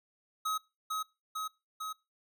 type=tone with echo; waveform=square; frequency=1272 Hz; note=D#6; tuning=38 cents sharp; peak=-31 dBFS; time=0.45-0.58 s; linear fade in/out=10 ms; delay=450 ms; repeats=3; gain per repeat=-2 dB; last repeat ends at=1.93 s; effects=noise-tail reverb RT60 0.3 s tail -25 dB re dry